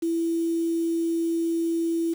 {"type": "tone with quantisation", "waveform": "sine", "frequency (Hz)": 332.4, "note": "E4", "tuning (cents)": 15, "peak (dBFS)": -22, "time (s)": [0.02, 2.14], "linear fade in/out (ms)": 10, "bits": 7, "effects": []}